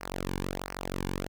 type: tone with flanger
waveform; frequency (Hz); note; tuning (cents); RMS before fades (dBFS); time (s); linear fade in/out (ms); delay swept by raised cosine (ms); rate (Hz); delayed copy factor
sawtooth; 46.25; F#1; 0; -35; 0-1.28; 20; 0.27 to 1.57; 1.4; -0.9
effects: none